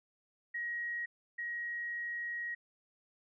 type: tone pair in turn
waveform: sine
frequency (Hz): 1894 / 1894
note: A#6 / A#6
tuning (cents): +27 / +27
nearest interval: unison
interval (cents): 0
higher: neither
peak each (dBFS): -35 / -36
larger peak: first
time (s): 0.54-1.06 / 1.38-2.55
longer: second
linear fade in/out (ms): 10
effects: none